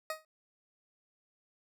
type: tone with exponential decay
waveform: 20% pulse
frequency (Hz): 628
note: D#5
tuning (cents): +16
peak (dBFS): -27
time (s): 0.1-0.25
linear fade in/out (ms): 2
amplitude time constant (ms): 32
effects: none